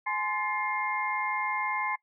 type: tone cluster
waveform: sine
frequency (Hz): 844 / 1038 / 1743 / 2119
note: G#5 / C6 / A6 / C7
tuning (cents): +28 / -14 / -17 / +21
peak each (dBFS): -34 / -32 / -39 / -32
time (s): 0.06-1.96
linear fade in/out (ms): 10
effects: noise-tail reverb RT60 0.1 s tail -20 dB re dry